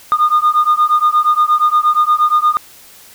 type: beating tone pair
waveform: sine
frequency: 1217 / 1225.5 Hz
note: D#6 / D#6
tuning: -39 / -27 cents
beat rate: 8.5 Hz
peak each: -11 dBFS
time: 0.12-2.57 s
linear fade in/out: 0 ms
effects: tanh soft clip ceiling -5 dBFS + white hiss -41 dBFS RMS until 3.14 s